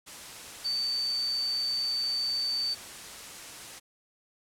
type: tone in noise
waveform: sine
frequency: 4564 Hz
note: C#8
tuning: 50 cents sharp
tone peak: -27 dBFS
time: 0.64-2.75 s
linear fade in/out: 20 ms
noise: white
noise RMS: -43 dBFS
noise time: 0.06-3.8 s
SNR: +13 dB
effects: low-pass 10000 Hz 12 dB/octave